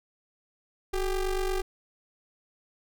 square ring-modulated tone, 199.3 Hz, G3, 29 cents sharp, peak -24 dBFS, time 0.93-1.62 s, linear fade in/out 10 ms, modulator 175 Hz, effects none

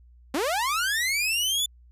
sawtooth linear sweep, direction up, 245.5 to 3522 Hz, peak -20 dBFS, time 0.34-1.66 s, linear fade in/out 5 ms, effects added 60 Hz sine -50 dBFS peak until 1.91 s + resampled to 32000 Hz

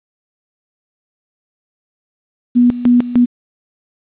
sine tone with tremolo, 243.6 Hz, B3, 24 cents flat, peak -6 dBFS, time 2.55-3.26 s, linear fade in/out 20 ms, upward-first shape square, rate 3.3 Hz, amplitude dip 80%, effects resampled to 8000 Hz + 8-bit

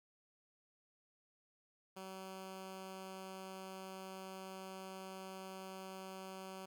10% pulse tone, 189.8 Hz, F#3, 44 cents sharp, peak -39 dBFS, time 1.96-6.66 s, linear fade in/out 10 ms, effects none

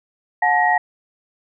sine tone cluster, 724 / 867 / 1890 Hz, F#5 / A5 / A#6, -38 / -26 / +23 cents, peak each -18 dBFS, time 0.42-0.78 s, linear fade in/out 5 ms, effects none

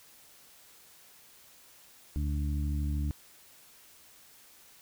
harmonic tone, 73 Hz, D2, 10 cents flat, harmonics 1 / 2 / 3 / 4, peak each -29 / -37 / -42 / -41 dBFS, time 2.16-3.11 s, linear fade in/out 0 ms, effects white hiss -57 dBFS RMS until 4.81 s

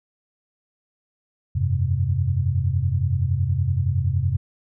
sine chord, F suspended second, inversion none, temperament equal, 87.31 / 98 / 130.81 Hz, F2 / G2 / C3, 0 / 0 / 0 cents, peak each -23 dBFS, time 1.55-4.37 s, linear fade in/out 10 ms, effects none

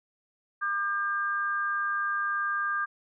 sine tone pair together, 1200 / 1600.8 Hz, D6 / G6, +37 / +36 cents, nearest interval perfect fourth, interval 499 cents, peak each -29 / -29 dBFS, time 0.61-2.86 s, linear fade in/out 20 ms, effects none

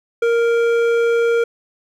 sine tone with hard clipping, 466.2 Hz, A#4, in tune, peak -15 dBFS, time 0.22-1.44 s, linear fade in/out 5 ms, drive 10 dB, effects none

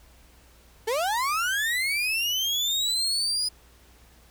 35% pulse linear sweep, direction up, 420.4 to 5000 Hz, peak -22 dBFS, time 0.87-3.49 s, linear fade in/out 10 ms, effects added 60 Hz sine -55 dBFS peak until 4.3 s + pink hiss -57 dBFS RMS until 4.3 s

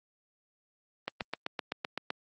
click train, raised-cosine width 0.3 ms, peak -16 dBFS, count 9, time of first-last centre 1.08-2.104 s, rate 7.81 Hz, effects high-pass 200 Hz 12 dB/octave + Opus 24 kbps

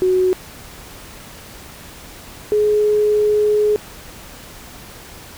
sine tone pair in turn, 370 / 420.9 Hz, F#4 / G#4, 0 / +23 cents, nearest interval major second, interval 223 cents, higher second, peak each -12 dBFS, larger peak neither, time 0.02-0.33 / 2.52-3.76 s, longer second, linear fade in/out 0 ms, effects pink hiss -38 dBFS RMS until 5.37 s

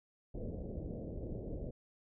pink low-pass noise, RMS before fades -42 dBFS, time 0.34-1.71 s, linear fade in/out 10 ms, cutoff 600 Hz, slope 48 dB/octave, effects none

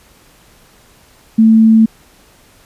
sine tone, 222.2 Hz, A3, 17 cents sharp, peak -4 dBFS, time 1.38-1.86 s, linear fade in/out 10 ms, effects pink hiss -47 dBFS RMS until 2.65 s + resampled to 32000 Hz

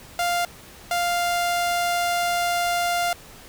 sawtooth tone pair in turn, 698.5 / 698.5 Hz, F5 / F5, 0 / 0 cents, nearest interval unison, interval 0 cents, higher neither, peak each -17 / -17 dBFS, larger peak neither, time 0.19-0.45 / 0.91-3.13 s, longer second, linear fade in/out 2 ms, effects pink hiss -45 dBFS RMS until 3.48 s

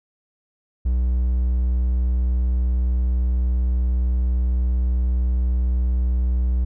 triangle tone, 61.74 Hz, B1, in tune, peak -15 dBFS, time 0.85-6.65 s, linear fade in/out 10 ms, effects none

